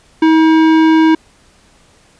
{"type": "tone with tanh clipping", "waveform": "sine", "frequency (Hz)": 319.4, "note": "D#4", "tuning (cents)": 45, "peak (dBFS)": -8, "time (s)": [0.22, 1.15], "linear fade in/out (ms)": 5, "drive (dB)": 17, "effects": ["pink hiss -49 dBFS RMS until 2.19 s", "resampled to 22050 Hz"]}